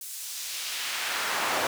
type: noise with high-pass filter sweep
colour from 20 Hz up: brown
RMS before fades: -31 dBFS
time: 0.01-1.67 s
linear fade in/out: 2 ms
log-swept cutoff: 9100 to 680 Hz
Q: 0.86
effects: none